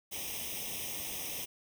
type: noise with comb filter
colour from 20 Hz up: white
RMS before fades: -39 dBFS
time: 0.11-1.46 s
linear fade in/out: 20 ms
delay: 0.34 ms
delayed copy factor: +0.9
effects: none